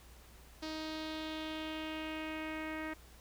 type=tone with low-pass filter sweep; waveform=sawtooth; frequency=313.6 Hz; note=D#4; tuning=14 cents sharp; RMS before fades=-41 dBFS; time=0.62-2.94 s; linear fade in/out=10 ms; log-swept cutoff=4700 to 2000 Hz; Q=3.1; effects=added 60 Hz sine -57 dBFS peak until 3.2 s + pink hiss -60 dBFS RMS until 3.2 s